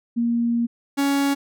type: tone pair in turn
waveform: sine / 45% pulse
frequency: 235 / 279.5 Hz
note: A#3 / C#4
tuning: +14 / +14 cents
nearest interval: minor third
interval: 300 cents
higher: second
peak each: -18 dBFS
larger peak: neither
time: 0.16-0.67 / 0.97-1.35 s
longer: first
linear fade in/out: 20 ms
effects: none